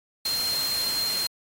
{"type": "tone in noise", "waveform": "sine", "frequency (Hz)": 4186, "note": "C8", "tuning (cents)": 0, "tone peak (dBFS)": -25, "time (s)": [0.25, 1.27], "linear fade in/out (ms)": 5, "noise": "white", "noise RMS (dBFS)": -32, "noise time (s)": [0.25, 1.27], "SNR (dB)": 4, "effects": ["AAC 48 kbps"]}